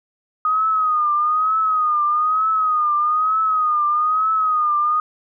sine tone with vibrato, 1244.5 Hz, D#6, in tune, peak -15 dBFS, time 0.45-5 s, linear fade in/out 2 ms, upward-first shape triangle, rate 1.1 Hz, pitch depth 86 cents each way, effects none

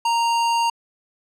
square tone, 930 Hz, A#5, 4 cents flat, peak -18 dBFS, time 0.05-0.7 s, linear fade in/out 5 ms, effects low-pass 8000 Hz 12 dB/octave

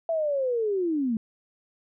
sine linear sweep, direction down, 670 to 212.7 Hz, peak -23 dBFS, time 0.09-1.17 s, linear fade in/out 2 ms, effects none

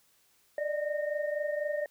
sine tone cluster, 588 / 612 / 1841 Hz, D5 / D#5 / A#6, +2 / -29 / -22 cents, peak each -31 / -35 / -40 dBFS, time 0.58-1.86 s, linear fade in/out 2 ms, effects white hiss -67 dBFS RMS until 1.9 s

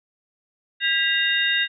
sine tone cluster, 1615 / 1959 / 2796 / 3706 Hz, G#6 / B6 / F7 / A#7, -49 / -15 / +1 / -11 cents, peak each -24 dBFS, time 0.8-1.68 s, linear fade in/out 50 ms, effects none

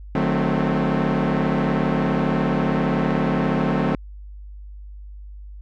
sawtooth chord, D# diminished seventh, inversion none, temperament equal with one note detuned, 152.36 / 185 / 220 / 261.6 Hz, D#3 / F#3 / A3 / C4, -36 / 0 / 0 / 0 cents, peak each -20 dBFS, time 0.15-3.95 s, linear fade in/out 2 ms, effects added 50 Hz sine -35 dBFS peak until 5.61 s + low-pass 2000 Hz 12 dB/octave

